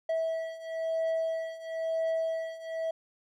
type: beating tone pair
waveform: triangle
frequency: 650 / 651 Hz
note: E5 / E5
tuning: -24 / -22 cents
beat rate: 1 Hz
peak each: -32 / -29 dBFS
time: 0.09-2.91 s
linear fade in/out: 5 ms
effects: none